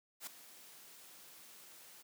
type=noise with ADSR envelope; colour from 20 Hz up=white; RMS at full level=-43 dBFS; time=0.2-2.03 s; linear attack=68 ms; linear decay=7 ms; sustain=-14 dB; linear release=20 ms; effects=high-pass 150 Hz 12 dB/octave